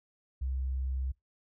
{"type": "tone", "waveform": "sine", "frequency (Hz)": 65.41, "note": "C2", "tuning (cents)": 0, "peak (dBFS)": -30, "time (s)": [0.41, 1.12], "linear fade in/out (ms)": 10, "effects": ["noise-tail reverb RT60 0.2 s tail -26 dB re dry"]}